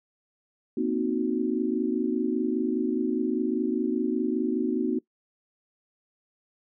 sine chord, C half-diminished seventh, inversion third, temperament equal with one note detuned, 236.6 / 261.6 / 311.1 / 370 Hz, Bb3 / C4 / Eb4 / Gb4, +26 / 0 / 0 / 0 cents, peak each -29 dBFS, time 0.77-4.99 s, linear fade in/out 5 ms, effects noise-tail reverb RT60 0.1 s tail -20 dB re dry

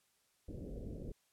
pink low-pass noise, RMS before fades -45 dBFS, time 0.48-1.12 s, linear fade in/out 5 ms, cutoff 550 Hz, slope 48 dB/octave, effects white hiss -75 dBFS RMS until 1.32 s + low-pass 12000 Hz 12 dB/octave

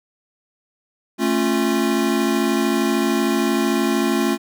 square chord, A augmented, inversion none, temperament equal with one note detuned, 220 / 273.1 / 349.2 Hz, A3 / C#4 / E#4, 0 / -26 / 0 cents, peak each -22 dBFS, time 1.18-4.38 s, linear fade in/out 50 ms, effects none

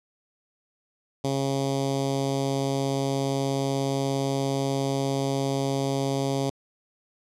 10% pulse tone with notch filter, 136.9 Hz, C#3, 21 cents flat, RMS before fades -26 dBFS, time 1.24-6.5 s, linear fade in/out 5 ms, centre 1700 Hz, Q 0.56, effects low-pass 8000 Hz 12 dB/octave

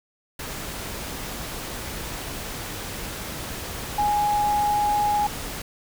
sine tone in noise, 830.6 Hz, G#5, in tune, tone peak -19 dBFS, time 3.98-5.27 s, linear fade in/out 5 ms, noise pink, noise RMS -33 dBFS, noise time 0.39-5.62 s, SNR +11 dB, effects none

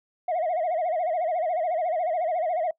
sine tone with vibrato, 676 Hz, E5, 43 cents sharp, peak -21 dBFS, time 0.28-2.71 s, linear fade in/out 5 ms, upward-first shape sine, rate 14 Hz, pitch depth 150 cents each way, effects noise-tail reverb RT60 0.1 s tail -22 dB re dry + tanh soft clip ceiling -21 dBFS

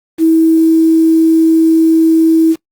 sine tone with quantisation, 323.7 Hz, E4, 31 cents flat, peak -5 dBFS, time 0.18-2.56 s, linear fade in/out 50 ms, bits 5, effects noise-tail reverb RT60 0.1 s tail -22 dB re dry + Opus 24 kbps

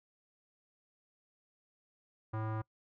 square tone with low-pass filter, 109.6 Hz, A2, 6 cents flat, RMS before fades -37 dBFS, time 2.33-2.62 s, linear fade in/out 10 ms, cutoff 1200 Hz, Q 2.4, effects noise-tail reverb RT60 0.1 s tail -24 dB re dry

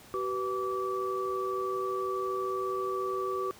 sine tone cluster, 380.3 / 492.7 / 1156 Hz, F#4 / B4 / D6, +48 / -4 / -28 cents, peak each -32 / -38 / -33 dBFS, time 0.14-3.51 s, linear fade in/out 0 ms, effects pink hiss -53 dBFS RMS until 3.59 s + high-pass 60 Hz 12 dB/octave

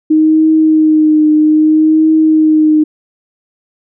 sine tone with vibrato, 310.7 Hz, D#4, 2 cents flat, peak -5 dBFS, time 0.1-2.84 s, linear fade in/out 10 ms, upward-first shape triangle, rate 0.62 Hz, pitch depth 31 cents each way, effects none

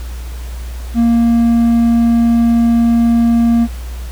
triangle tone, 233.1 Hz, A#3, in tune, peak -6 dBFS, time 0.94-3.68 s, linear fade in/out 50 ms, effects added 60 Hz sine -22 dBFS peak until 4.11 s + pink hiss -37 dBFS RMS until 4.11 s

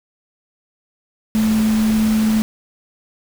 sine tone in noise, 218 Hz, A3, 16 cents flat, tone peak -13 dBFS, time 1.35-2.42 s, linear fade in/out 0 ms, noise pink, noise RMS -28 dBFS, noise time 1.35-2.42 s, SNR +12 dB, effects none

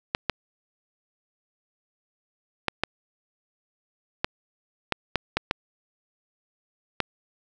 clicks, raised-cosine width 0.3 ms, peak -6 dBFS, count 10, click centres 0.149 / 0.297 / 2.683 / 2.836 / 4.245 / 4.923 / 5.157 / 5.37 / 5.511 / 7.003 s, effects none

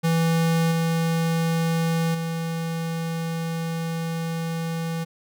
square tone with level steps, 164.81 Hz, E3, in tune, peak -19 / -21 / -26 dBFS, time 0.03-5.05 s, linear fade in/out 20 ms, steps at 0.71 / 2.14 s, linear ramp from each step 10 ms, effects none

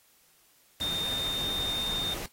sine tone in noise, 3642 Hz, A#7, 41 cents flat, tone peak -29 dBFS, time 0.81-2.14 s, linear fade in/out 2 ms, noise pink, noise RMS -38 dBFS, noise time 0.8-2.26 s, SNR +6 dB, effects white hiss -63 dBFS RMS until 2.32 s + AAC 48 kbps

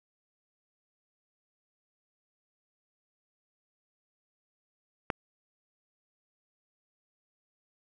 click, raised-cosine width 0.5 ms, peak -13 dBFS, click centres 5.102 s, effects none

